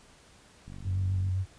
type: click train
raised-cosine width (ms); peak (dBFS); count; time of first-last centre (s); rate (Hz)
5; -32; 30; 0.68-1.288; 47.7
type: tone with vibrato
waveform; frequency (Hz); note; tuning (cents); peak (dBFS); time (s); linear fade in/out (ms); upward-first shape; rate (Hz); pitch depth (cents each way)
sine; 93.7; F#2; +22; -26; 0.83-1.46; 50; square; 7.6; 25
effects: pink hiss -57 dBFS RMS until 1.58 s + resampled to 22050 Hz